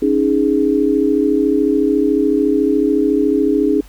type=chord; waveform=sine; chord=C# suspended second; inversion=none; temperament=equal; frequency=277.2 / 311.1 / 415.3 Hz; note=C#4 / D#4 / G#4; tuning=0 / 0 / 0 cents; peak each=-16 dBFS; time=0.02-3.81 s; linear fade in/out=5 ms; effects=added 50 Hz sine -38 dBFS peak until 3.88 s + pink hiss -47 dBFS RMS until 3.88 s